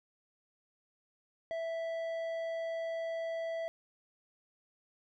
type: tone with low-pass filter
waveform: square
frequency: 659 Hz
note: E5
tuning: 1 cent flat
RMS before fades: -37 dBFS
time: 1.51-3.68 s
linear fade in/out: 0 ms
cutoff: 2300 Hz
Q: 0.51
effects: none